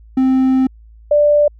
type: tone pair in turn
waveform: triangle / sine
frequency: 261.6 / 589.3 Hz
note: C4 / D5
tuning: 0 / +6 cents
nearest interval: octave + major second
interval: 1406 cents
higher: second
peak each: -8 dBFS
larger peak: neither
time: 0.17-0.67 / 1.11-1.48 s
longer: first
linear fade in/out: 5 ms
effects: added 55 Hz sine -39 dBFS peak until 1.59 s